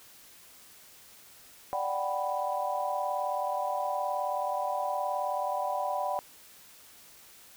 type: chord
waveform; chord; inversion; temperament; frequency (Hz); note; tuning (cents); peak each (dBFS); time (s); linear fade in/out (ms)
sine; G major seventh; second; equal with one note detuned; 587.3 / 740 / 779 / 987.8; D5 / F#5 / G5 / B5; 0 / 0 / -11 / 0; -34; 1.73-6.19; 0
effects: white hiss -54 dBFS RMS until 7.56 s